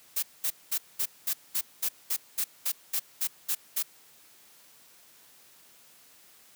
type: noise bursts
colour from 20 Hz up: blue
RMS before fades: -28 dBFS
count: 14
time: 0.16-3.828 s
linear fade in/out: 10 ms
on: 67 ms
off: 210 ms
effects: white hiss -57 dBFS RMS until 6.55 s + high-pass 100 Hz 12 dB/octave